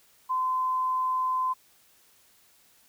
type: tone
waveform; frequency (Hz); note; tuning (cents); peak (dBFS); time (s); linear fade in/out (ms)
sine; 1027; C6; -33; -24; 0.29-1.54; 20
effects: white hiss -61 dBFS RMS until 2.88 s